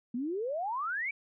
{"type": "exponential sweep", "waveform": "sine", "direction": "up", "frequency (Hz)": [229.3, 2349], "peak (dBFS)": -31, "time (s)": [0.14, 1.11], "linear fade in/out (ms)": 5, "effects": []}